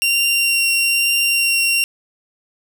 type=tone with vibrato; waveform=sawtooth; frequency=2761 Hz; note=F7; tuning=20 cents flat; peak=-11 dBFS; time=0.02-1.84 s; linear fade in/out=0 ms; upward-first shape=triangle; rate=1.1 Hz; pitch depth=10 cents each way; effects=none